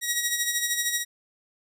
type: tone with tremolo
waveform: 10% pulse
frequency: 1905 Hz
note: A#6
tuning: 37 cents sharp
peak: -13 dBFS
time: 0.01-1.05 s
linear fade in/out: 50 ms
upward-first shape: sine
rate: 13 Hz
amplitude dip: 55%
effects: none